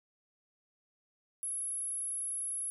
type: tone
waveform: sine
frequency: 10770 Hz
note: E9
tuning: 36 cents sharp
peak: -34 dBFS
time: 1.43-2.7 s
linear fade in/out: 0 ms
effects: none